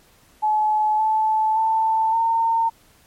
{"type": "tone with pitch steps", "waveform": "sine", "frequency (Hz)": [856, 871, 887, 911], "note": ["A5", "A5", "A5", "A#5"], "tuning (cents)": [-48, -18, 14, -40], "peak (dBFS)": -16, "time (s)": [0.42, 2.7], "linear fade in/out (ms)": 20, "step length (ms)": 570, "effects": ["pink hiss -55 dBFS RMS until 3.06 s", "MP3 64 kbps"]}